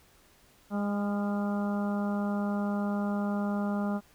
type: harmonic tone with a mistuned harmonic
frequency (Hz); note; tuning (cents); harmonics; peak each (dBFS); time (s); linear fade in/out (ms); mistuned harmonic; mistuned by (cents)
203.9; G#3; -32; 1 / 2 / 3 / 4 / 5 / 6 / 7; -28 / -41 / -38 / -40 / -46 / -43 / -45; 0.7-4.01; 50; 7; -30
effects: pink hiss -61 dBFS RMS until 4.14 s